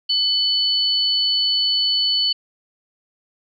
sine tone pair together, 3000 / 4445 Hz, F#7 / C#8, +23 / +4 cents, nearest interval perfect fifth, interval 681 cents, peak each -20 / -18 dBFS, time 0.09-2.33 s, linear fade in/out 10 ms, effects none

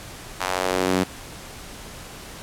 sawtooth tone with high-pass filter sweep, 92.5 Hz, F#2, in tune, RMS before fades -23 dBFS, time 0.4-1.04 s, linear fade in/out 10 ms, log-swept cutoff 970 to 210 Hz, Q 1.3, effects pink hiss -39 dBFS RMS until 2.42 s + low-pass 12000 Hz 12 dB/octave

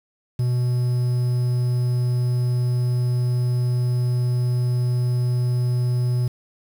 triangle tone with quantisation, 123.47 Hz, B2, in tune, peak -16 dBFS, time 0.39-6.28 s, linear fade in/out 5 ms, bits 7, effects none

